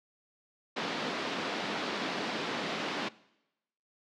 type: band-pass noise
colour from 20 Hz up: pink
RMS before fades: -35 dBFS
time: 0.76-3.09 s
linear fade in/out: 10 ms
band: 200 to 4500 Hz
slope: 24 dB/octave
effects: noise-tail reverb RT60 0.9 s tail -21 dB re dry